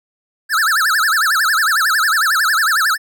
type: tone with vibrato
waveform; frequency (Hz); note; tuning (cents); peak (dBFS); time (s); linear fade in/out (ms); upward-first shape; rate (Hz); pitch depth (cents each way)
square; 1505; F#6; +29; -13; 0.49-2.98; 50; sine; 11; 300
effects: none